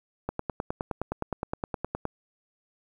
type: click train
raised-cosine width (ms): 1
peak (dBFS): -15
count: 18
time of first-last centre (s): 0.29-2.053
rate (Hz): 9.64
effects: 9-bit